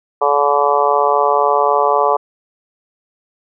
harmonic tone, 143.8 Hz, D3, 36 cents flat, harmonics 3 / 4 / 5 / 6 / 7 / 8, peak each -18 / -18 / -18 / -18 / -18 / -18 dBFS, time 0.21-2.17 s, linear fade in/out 10 ms, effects none

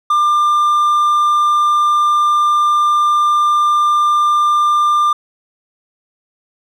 triangle tone, 1195 Hz, D6, 30 cents sharp, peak -8 dBFS, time 0.1-5.13 s, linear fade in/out 5 ms, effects none

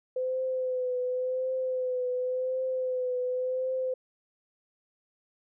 sine tone with vibrato, 509 Hz, C5, 48 cents flat, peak -27 dBFS, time 0.16-3.94 s, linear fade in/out 5 ms, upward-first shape triangle, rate 0.91 Hz, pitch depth 36 cents each way, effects none

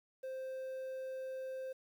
triangle tone with quantisation, 523.3 Hz, C5, in tune, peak -38 dBFS, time 0.23-1.73 s, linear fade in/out 10 ms, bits 11, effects none

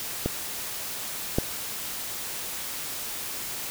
clicks, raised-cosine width 2 ms, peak -11 / -8 dBFS, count 2, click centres 0.26 / 1.385 s, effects white hiss -34 dBFS RMS until 3.7 s

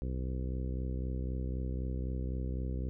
harmonic tone, 63.9 Hz, C2, 40 cents flat, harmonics 1 / 2 / 3 / 4 / 5 / 6 / 7 / 8, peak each -34 / -40 / -44 / -46 / -48 / -50 / -51 / -52 dBFS, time 0.02-2.89 s, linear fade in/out 0 ms, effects none

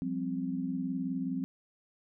sine chord, F suspended second, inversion none, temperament equal with one note detuned, 176.85 / 196 / 261.6 Hz, F3 / G3 / C4, +22 / 0 / 0 cents, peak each -37 / -38 / -33 dBFS, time 0.02-1.44 s, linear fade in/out 0 ms, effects none

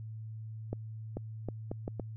accelerating click train, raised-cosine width 2 ms, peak -22 dBFS, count 6, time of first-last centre 0.73-1.997 s, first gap 440 ms, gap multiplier 0.72, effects added 110 Hz sine -40 dBFS peak until 2.16 s

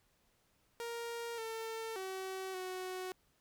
sawtooth tone with pitch steps, 467.7 / 448.9 / 379.3 / 370.2 Hz, A#4 / A4 / F#4 / F#4, +6 / +35 / +43 / +1 cents, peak -36 dBFS, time 0.8-3.12 s, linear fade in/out 0 ms, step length 580 ms, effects pink hiss -74 dBFS RMS until 3.4 s

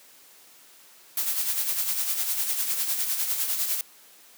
blue noise with tremolo, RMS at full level -25 dBFS, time 1.17-3.81 s, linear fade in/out 2 ms, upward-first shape sine, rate 9.9 Hz, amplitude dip 50%, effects white hiss -53 dBFS RMS until 4.37 s + high-pass 200 Hz 12 dB/octave

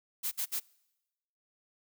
blue noise bursts, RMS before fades -33 dBFS, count 3, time 0.23-0.602 s, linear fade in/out 20 ms, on 86 ms, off 57 ms, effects noise-tail reverb RT60 1.0 s tail -25 dB re dry

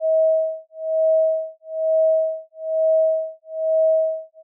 sine tone with tremolo, 639 Hz, D#5, 46 cents sharp, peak -13 dBFS, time 0-4.43 s, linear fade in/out 50 ms, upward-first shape sine, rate 1.1 Hz, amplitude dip 100%, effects none

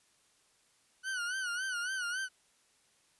40% pulse tone with vibrato, 1479 Hz, F#6, 1 cent flat, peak -33 dBFS, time 1.03-2.29 s, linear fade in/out 50 ms, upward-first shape sine, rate 3.6 Hz, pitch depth 96 cents each way, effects white hiss -69 dBFS RMS until 3.19 s + resampled to 24000 Hz

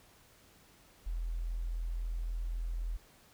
sine tone, 41.87 Hz, E1, 28 cents sharp, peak -33 dBFS, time 1.06-2.97 s, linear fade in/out 10 ms, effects pink hiss -62 dBFS RMS until 3.33 s

